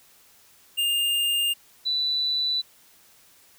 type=tone pair in turn; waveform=square / sine; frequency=2811 / 3975 Hz; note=F7 / B7; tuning=+11 / +10 cents; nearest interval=tritone; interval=599 cents; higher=second; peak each=-22 dBFS; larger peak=neither; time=0.77-1.54 / 1.85-2.62 s; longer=neither; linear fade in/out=20 ms; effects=white hiss -56 dBFS RMS until 3.58 s